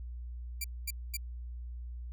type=tone bursts; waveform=5% pulse; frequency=2350 Hz; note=D7; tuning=1 cent sharp; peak=-24 dBFS; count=3; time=0.61-1.169 s; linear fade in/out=5 ms; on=33 ms; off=230 ms; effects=added 60 Hz sine -39 dBFS peak until 2.12 s